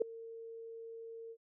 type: tone with ADSR envelope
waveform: sine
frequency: 455.7 Hz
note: A#4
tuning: 39 cents flat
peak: -24 dBFS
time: 0-1.37 s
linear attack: 18 ms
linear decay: 3 ms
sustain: -21 dB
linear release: 58 ms
effects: none